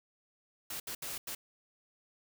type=noise bursts at uneven times; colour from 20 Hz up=white; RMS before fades=-40 dBFS; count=4; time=0.7-0.8 / 0.87-0.95 / 1.02-1.18 / 1.27-1.35 s; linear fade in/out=5 ms; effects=none

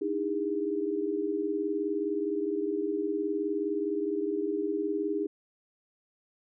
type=tone cluster; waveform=sine; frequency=301.3 / 320.7 / 405.7 Hz; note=D4 / E4 / G#4; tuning=+44 / -48 / -41 cents; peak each=-34 / -33 / -30 dBFS; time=0.01-5.27 s; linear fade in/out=10 ms; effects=none

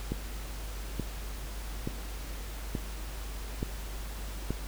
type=click train; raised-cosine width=3 ms; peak=-18 dBFS; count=6; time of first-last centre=0.12-4.506 s; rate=1.14 Hz; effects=added 50 Hz sine -37 dBFS peak until 4.67 s + pink hiss -45 dBFS RMS until 4.67 s

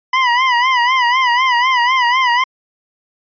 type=tone with vibrato; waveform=25% pulse; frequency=999 Hz; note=B5; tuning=20 cents sharp; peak=-7 dBFS; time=0.13-2.44 s; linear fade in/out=5 ms; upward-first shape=sine; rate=4 Hz; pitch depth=98 cents each way; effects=resampled to 11025 Hz

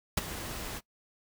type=noise with ADSR envelope; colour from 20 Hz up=pink; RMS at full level=-26 dBFS; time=0.17-0.81 s; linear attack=6 ms; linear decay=21 ms; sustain=-13 dB; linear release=38 ms; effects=noise-tail reverb RT60 0.1 s tail -21 dB re dry

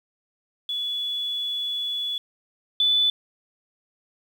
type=tone pair in turn; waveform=sine; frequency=3418 / 3486 Hz; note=G#7 / A7; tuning=+49 / -17 cents; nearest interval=unison; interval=34 cents; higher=second; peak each=-25 / -17 dBFS; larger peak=second; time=0.69-2.18 / 2.8-3.1 s; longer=first; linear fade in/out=2 ms; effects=8-bit

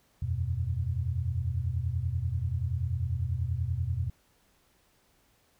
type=chord; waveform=sine; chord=E suspended second; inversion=none; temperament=just; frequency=82.41 / 92.71 / 123.61 Hz; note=E2 / F#2 / B2; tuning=0 / +4 / +2 cents; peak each=-32 dBFS; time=0.22-4.1 s; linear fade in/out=5 ms; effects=pink hiss -67 dBFS RMS until 5.59 s

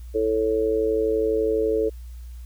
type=tone with amplitude modulation; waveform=sine; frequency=440 Hz; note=A4; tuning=in tune; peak=-15 dBFS; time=0.14-1.9 s; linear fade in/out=20 ms; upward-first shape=sine; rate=112 Hz; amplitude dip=90%; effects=added 60 Hz sine -35 dBFS peak until 2.45 s + white hiss -58 dBFS RMS until 2.45 s

